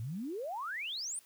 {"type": "exponential sweep", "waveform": "sine", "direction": "up", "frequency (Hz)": [103.83, 9490], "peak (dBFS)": -36, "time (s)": [0, 1.19], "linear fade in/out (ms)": 0, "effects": ["white hiss -63 dBFS RMS until 1.25 s"]}